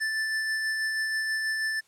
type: tone with tremolo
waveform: square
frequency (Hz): 1760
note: A6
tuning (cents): 0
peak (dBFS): -26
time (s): 0-1.81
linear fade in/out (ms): 20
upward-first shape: sine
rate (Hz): 6.2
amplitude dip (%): 25
effects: white hiss -63 dBFS RMS until 1.87 s + low-pass 9000 Hz 12 dB/octave